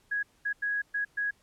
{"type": "tone bursts at uneven times", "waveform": "sine", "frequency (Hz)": 1661.2, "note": "G#6", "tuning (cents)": 0, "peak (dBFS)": -27, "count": 5, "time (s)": [[0.11, 0.23], [0.45, 0.53], [0.62, 0.82], [0.94, 1.05], [1.17, 1.31]], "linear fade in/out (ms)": 10, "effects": ["pink hiss -66 dBFS RMS until 1.42 s", "low-pass 12000 Hz 12 dB/octave"]}